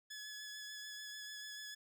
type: tone with vibrato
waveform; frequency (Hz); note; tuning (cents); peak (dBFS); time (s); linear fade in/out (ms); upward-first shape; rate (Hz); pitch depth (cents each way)
15% pulse; 1702; G#6; +42; -40; 0.1-1.75; 10; sine; 6.8; 16
effects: none